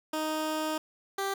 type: tone pair in turn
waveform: 15% pulse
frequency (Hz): 311.2 / 392.1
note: D#4 / G4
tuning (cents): 0 / 0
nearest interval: major third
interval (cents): 400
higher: second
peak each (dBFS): -23 / -23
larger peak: neither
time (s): 0.13-0.78 / 1.18-1.34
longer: first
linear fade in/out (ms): 5
effects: none